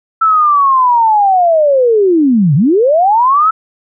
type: linear two-way sweep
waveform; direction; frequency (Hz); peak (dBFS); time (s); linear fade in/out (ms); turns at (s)
sine; down then up; 1332 to 129.6 to 1332; -6; 0.21-3.51; 10; 2.55
effects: none